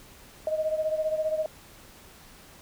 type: beating tone pair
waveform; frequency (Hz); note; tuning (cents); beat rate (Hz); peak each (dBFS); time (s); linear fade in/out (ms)
sine; 622.3 / 637.3; D#5 / D#5; 0 / +41; 15; -26 / -31; 0.47-1.46; 2
effects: pink hiss -51 dBFS RMS until 2.61 s